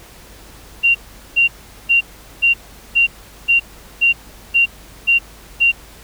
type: tone bursts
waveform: sine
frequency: 2764 Hz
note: F7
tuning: 19 cents flat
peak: -9 dBFS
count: 10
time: 0.83-5.72 s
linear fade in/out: 20 ms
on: 120 ms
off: 410 ms
effects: added 50 Hz sine -43 dBFS peak until 6.03 s + pink hiss -42 dBFS RMS until 6.03 s